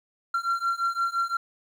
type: beating tone pair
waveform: triangle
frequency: 1367 / 1372.8 Hz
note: F6 / F6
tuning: -37 / -30 cents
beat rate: 5.8 Hz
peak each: -26 / -25 dBFS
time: 0.34-1.37 s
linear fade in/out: 5 ms
effects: 10-bit